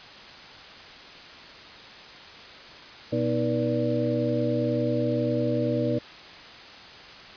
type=tone cluster; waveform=sine; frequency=122.7 / 245 / 315.2 / 483.1 / 585 Hz; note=B2 / B3 / D#4 / B4 / D5; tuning=-11 / -14 / +23 / -38 / -7 cents; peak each=-29 dBFS; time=3.12-5.99 s; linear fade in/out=10 ms; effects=white hiss -44 dBFS RMS until 7.36 s + resampled to 11025 Hz